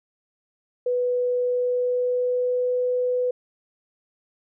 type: tone with pitch glide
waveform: sine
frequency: 493.9 to 497.9 Hz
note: B4 to B4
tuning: 0 to +14 cents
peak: -20 dBFS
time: 0.86-3.31 s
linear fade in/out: 5 ms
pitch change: +14 cents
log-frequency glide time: 1.39-2.79 s
effects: none